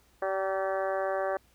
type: harmonic tone with a mistuned harmonic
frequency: 192.3 Hz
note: G3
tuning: 33 cents flat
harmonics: 2 / 3 / 4 / 5 / 6 / 7 / 8 / 9 / 10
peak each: -35 / -30 / -34 / -45 / -38 / -46 / -41 / -43 / -50 dBFS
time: 0.22-1.37 s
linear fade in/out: 2 ms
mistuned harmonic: 5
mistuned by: -64 cents
effects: added 60 Hz sine -65 dBFS peak until 1.54 s + pink hiss -65 dBFS RMS until 1.54 s